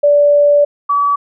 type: tone pair in turn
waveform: sine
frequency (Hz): 581 / 1144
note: D5 / D6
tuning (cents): -19 / -46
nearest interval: octave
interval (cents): 1173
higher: second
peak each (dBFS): -6 / -10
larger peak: first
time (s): 0.03-0.65 / 0.89-1.16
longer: first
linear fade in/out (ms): 10
effects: none